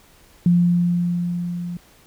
sine tone with level ramp, 174.61 Hz, F3, in tune, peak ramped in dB -11 to -26 dBFS, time 0.46-1.77 s, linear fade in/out 2 ms, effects pink hiss -52 dBFS RMS until 2.06 s

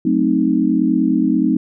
sine chord, F# diminished seventh, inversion none, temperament equal, 185 / 220 / 261.6 / 311.1 Hz, F#3 / A3 / C4 / Eb4, 0 / 0 / 0 / 0 cents, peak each -21 / -19 / -17 / -17 dBFS, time 0.05-1.57 s, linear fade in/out 5 ms, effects none

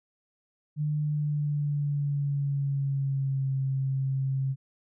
sine tone with pitch glide, 150 to 134.41 Hz, D3 to C3, +37 to +47 cents, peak -25 dBFS, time 0.76-4.56 s, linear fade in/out 50 ms, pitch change -190 cents, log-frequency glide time 1.02-3.52 s, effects none

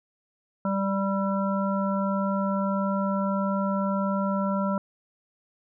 harmonic tone with a mistuned harmonic, 196 Hz, G3, in tune, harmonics 1 / 3 / 5 / 7, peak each -25 / -30 / -32 / -33 dBFS, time 0.65-4.78 s, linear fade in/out 2 ms, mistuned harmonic 7, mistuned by -29 cents, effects none

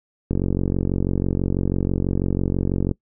click train, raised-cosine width 3 ms, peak -8 dBFS, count 121, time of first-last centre 0.31-2.913 s, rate 46.1 Hz, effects noise-tail reverb RT60 0.1 s tail -23 dB re dry

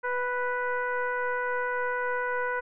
sine tone with frequency modulation, 987.8 Hz, B5, in tune, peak -26 dBFS, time 0.03-2.61 s, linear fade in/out 20 ms, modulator 493 Hz, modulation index 1.5, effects none

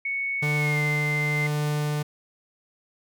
sine tone with pitch glide, 2217 to 2081 Hz, C#7 to C7, 0 to -10 cents, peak -25 dBFS, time 0.05-1.47 s, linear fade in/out 5 ms, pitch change -110 cents, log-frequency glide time 0.56-0.82 s
45% pulse tone with tremolo, 148.9 Hz, D3, 24 cents sharp, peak -23 dBFS, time 0.42-2.03 s, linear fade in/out 10 ms, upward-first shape triangle, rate 1 Hz, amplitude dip 25%
effects none

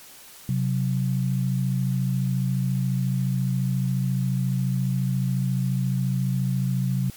sine tone pair together, 130.81 / 185.12 Hz, C3 / F#3, 0 / +1 cents, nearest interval tritone, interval 601 cents, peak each -22 / -26 dBFS, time 0.49-7.1 s, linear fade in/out 2 ms, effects white hiss -46 dBFS RMS until 7.16 s + MP3 96 kbps

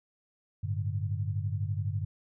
sine chord, G suspended second, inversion none, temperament equal, 98 / 110 / 146.83 Hz, G2 / A2 / D3, 0 / 0 / 0 cents, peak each -31 / -34 / -37 dBFS, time 0.63-2.05 s, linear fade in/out 10 ms, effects none

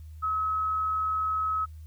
sine tone, 1283 Hz, E6, 47 cents flat, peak -25 dBFS, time 0.22-1.66 s, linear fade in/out 20 ms, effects added 78 Hz sine -41 dBFS peak until 1.86 s + white hiss -67 dBFS RMS until 1.86 s

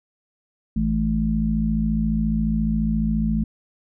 harmonic tone, 54.4 Hz, A1, 19 cents flat, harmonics 1 / 3 / 4, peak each -24 / -25 / -21 dBFS, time 0.76-3.44 s, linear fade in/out 5 ms, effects none

